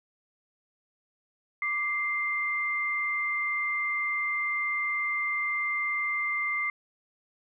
sine tone pair together, 1174.7 / 2093 Hz, D6 / C7, 0 / 0 cents, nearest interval minor seventh, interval 1000 cents, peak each -34 / -27 dBFS, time 1.62-6.7 s, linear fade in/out 2 ms, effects none

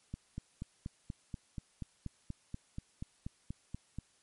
click train, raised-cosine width 5 ms, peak -27 dBFS, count 17, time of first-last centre 0.14-3.986 s, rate 4.16 Hz, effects white hiss -69 dBFS RMS until 4.22 s + MP3 48 kbps

